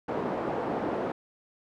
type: band-pass noise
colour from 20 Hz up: pink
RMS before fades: -31 dBFS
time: 0.08-1.12 s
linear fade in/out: 5 ms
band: 280 to 790 Hz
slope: 12 dB/octave
effects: none